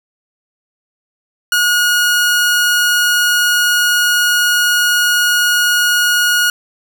sawtooth tone, 1444 Hz, F#6, 43 cents flat, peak -7 dBFS, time 1.52-6.5 s, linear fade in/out 2 ms, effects none

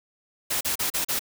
white noise bursts, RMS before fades -26 dBFS, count 5, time 0.5-1.194 s, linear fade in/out 10 ms, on 110 ms, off 36 ms, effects none

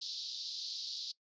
white band-pass noise, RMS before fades -42 dBFS, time 0.01-1.12 s, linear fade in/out 10 ms, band 3800 to 5000 Hz, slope 48 dB/octave, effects noise-tail reverb RT60 0.1 s tail -20 dB re dry + resampled to 16000 Hz

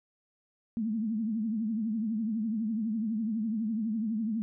sine tone with vibrato, 220 Hz, A3, in tune, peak -28 dBFS, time 0.77-4.42 s, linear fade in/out 0 ms, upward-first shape triangle, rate 12 Hz, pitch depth 130 cents each way, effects none

